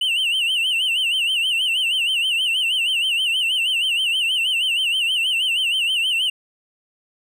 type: tone with vibrato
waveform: triangle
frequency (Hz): 2896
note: F#7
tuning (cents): -38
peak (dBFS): -16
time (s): 0.01-6.3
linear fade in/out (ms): 5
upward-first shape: sine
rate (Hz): 6.3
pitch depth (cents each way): 140
effects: none